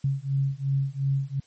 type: beating tone pair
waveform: sine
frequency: 135.8 / 138.6 Hz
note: C#3 / C#3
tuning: -35 / 0 cents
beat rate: 2.8 Hz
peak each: -26 dBFS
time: 0.04-1.4 s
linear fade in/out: 5 ms
effects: white hiss -61 dBFS RMS until 1.46 s + MP3 32 kbps